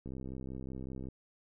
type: click train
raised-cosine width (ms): 3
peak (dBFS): -30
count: 68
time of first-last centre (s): 0.06-1.086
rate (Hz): 65.3
effects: none